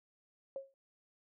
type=tone with exponential decay; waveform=sine; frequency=543 Hz; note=C#5; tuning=36 cents flat; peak=-35 dBFS; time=0.56-0.74 s; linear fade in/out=1 ms; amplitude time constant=37 ms; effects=none